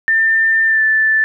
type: tone with pitch glide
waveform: sine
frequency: 1794 to 1758.1 Hz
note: A6 to A6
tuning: +33 to -2 cents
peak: -10 dBFS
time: 0.08-1.24 s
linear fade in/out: 0 ms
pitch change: -35 cents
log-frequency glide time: 0.66-0.82 s
effects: none